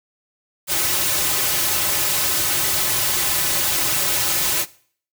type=noise with comb filter; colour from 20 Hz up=white; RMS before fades=-20 dBFS; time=0.67-4.66 s; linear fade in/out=50 ms; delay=4.3 ms; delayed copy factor=-0.8; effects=noise-tail reverb RT60 0.5 s tail -19 dB re dry